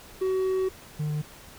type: tone pair in turn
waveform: triangle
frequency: 376.7 / 150.62 Hz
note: F#4 / D3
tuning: +31 / +44 cents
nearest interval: octave + major third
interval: 1587 cents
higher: first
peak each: -21 / -24 dBFS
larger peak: first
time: 0.21-0.69 / 0.99-1.22 s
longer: first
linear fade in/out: 10 ms
effects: pink hiss -48 dBFS RMS until 1.58 s